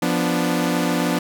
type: chord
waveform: sawtooth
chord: B diminished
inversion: second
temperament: equal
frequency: 174.61 / 246.9 / 293.7 Hz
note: F3 / B3 / D4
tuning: 0 / 0 / 0 cents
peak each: -19 dBFS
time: 0.02-1.19 s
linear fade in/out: 5 ms
effects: none